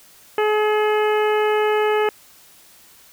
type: harmonic tone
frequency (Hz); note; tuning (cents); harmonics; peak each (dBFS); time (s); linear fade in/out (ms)
425; G#4; +40; 1 / 2 / 3 / 4 / 5 / 6 / 7; -17 / -23 / -27 / -29 / -31 / -33 / -34; 0.38-2.09; 2
effects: white hiss -49 dBFS RMS until 3.12 s